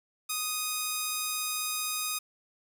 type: tone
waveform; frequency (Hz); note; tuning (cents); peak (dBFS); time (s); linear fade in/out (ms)
5% pulse; 1244.5; D#6; 0; -18; 0.29-2.19; 10
effects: none